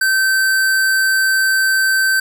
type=tone; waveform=square; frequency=1547 Hz; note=G6; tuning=23 cents flat; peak=-13 dBFS; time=0.01-2.2 s; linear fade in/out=5 ms; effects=none